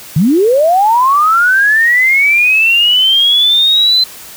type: linear sweep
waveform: sine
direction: up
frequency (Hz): 134.8 to 4086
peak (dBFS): -6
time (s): 0.16-4.04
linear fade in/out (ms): 5
effects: white hiss -32 dBFS RMS until 4.36 s